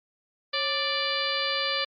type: harmonic tone with a mistuned harmonic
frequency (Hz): 587.3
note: D5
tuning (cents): 0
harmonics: 1 / 2 / 3 / 4 / 5 / 6 / 7 / 8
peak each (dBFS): -33 / -33 / -33 / -33 / -33 / -33 / -33 / -33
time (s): 0.53-1.85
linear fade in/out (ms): 10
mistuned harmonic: 1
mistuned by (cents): -120
effects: MP3 48 kbps